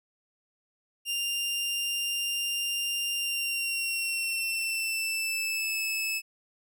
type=tone with pitch glide; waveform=sawtooth; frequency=2794 to 2607 Hz; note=F7 to E7; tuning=0 to -20 cents; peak=-25 dBFS; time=1.05-6.22 s; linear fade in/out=50 ms; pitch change=-120 cents; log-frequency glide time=3.14-5.82 s; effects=none